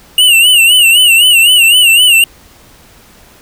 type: tone with vibrato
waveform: square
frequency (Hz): 2842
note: F7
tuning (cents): +30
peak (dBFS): -4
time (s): 0.18-2.24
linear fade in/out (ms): 2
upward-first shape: sine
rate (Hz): 3.9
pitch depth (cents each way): 110
effects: pink hiss -41 dBFS RMS until 3.41 s